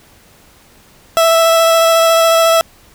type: tone with vibrato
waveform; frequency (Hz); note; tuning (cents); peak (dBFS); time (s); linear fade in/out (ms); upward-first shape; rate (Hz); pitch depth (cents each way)
30% pulse; 659.3; E5; 0; -5; 1.17-2.61; 0; square; 14; 9
effects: pink hiss -46 dBFS RMS until 2.94 s